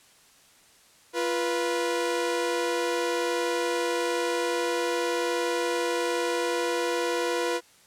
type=tone pair together; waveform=sawtooth; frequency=346 / 488.5 Hz; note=F4 / B4; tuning=-16 / -19 cents; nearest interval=tritone; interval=597 cents; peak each=-25 / -23 dBFS; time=1.13-7.61 s; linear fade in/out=50 ms; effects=white hiss -57 dBFS RMS until 7.86 s + low-pass 10000 Hz 12 dB/octave